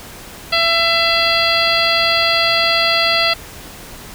harmonic tone with a mistuned harmonic, 670 Hz, E5, 28 cents sharp, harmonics 1 / 2 / 3 / 4 / 5 / 6 / 7, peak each -20 / -20 / -20 / -20 / -20 / -20 / -20 dBFS, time 0.52-3.34 s, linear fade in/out 10 ms, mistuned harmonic 6, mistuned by +59 cents, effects pink hiss -35 dBFS RMS until 4.14 s

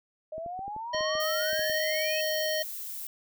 sine exponential sweep, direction up, 613 to 2637 Hz, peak -34 dBFS, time 0.32-2.21 s, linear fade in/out 5 ms
clicks, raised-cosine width 2 ms, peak -32 dBFS, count 11, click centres 0.381 / 0.462 / 0.592 / 0.68 / 0.764 / 0.947 / 1.008 / 1.153 / 1.531 / 1.594 / 1.698 s
harmonic tone, 622.3 Hz, D#5, in tune, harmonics 1 / 3 / 5 / 7 / 9, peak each -29 / -34 / -36 / -37 / -39 dBFS, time 0.93-2.63 s, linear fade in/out 10 ms
violet noise, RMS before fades -38 dBFS, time 1.2-3.07 s, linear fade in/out 2 ms
effects none

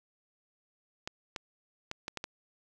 clicks, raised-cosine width 0.2 ms, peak -19 dBFS, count 6, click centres 1.075 / 1.362 / 1.914 / 2.081 / 2.173 / 2.241 s, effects none

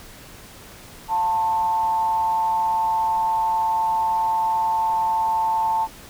sine tone with frequency modulation, 889 Hz, A5, 18 cents sharp, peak -18 dBFS, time 1.08-5.88 s, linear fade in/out 50 ms, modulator 179 Hz, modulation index 0.33, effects pink hiss -43 dBFS RMS until 6.09 s

